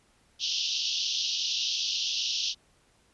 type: band-pass noise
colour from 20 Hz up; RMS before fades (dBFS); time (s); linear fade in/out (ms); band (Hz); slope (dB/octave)
pink; -30; 0.39-2.55; 50; 2800 to 6000; 96
effects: pink hiss -65 dBFS RMS until 3.13 s + resampled to 24000 Hz